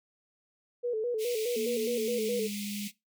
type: tone with vibrato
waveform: sine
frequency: 459.9 Hz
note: A#4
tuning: 23 cents flat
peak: -28 dBFS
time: 0.83-2.48 s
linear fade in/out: 20 ms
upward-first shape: square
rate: 4.8 Hz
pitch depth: 90 cents each way
type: high-pass noise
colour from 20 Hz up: pink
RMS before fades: -41 dBFS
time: 1.18-2.92 s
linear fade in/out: 50 ms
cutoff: 2100 Hz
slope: 96 dB/octave
type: tone with pitch glide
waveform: sine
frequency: 233.7 to 204.6 Hz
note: A#3 to G#3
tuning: +5 to -26 cents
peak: -35 dBFS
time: 1.56-2.88 s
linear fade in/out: 10 ms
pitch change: -231 cents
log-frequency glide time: 1.96-2.39 s
effects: noise-tail reverb RT60 0.2 s tail -19 dB re dry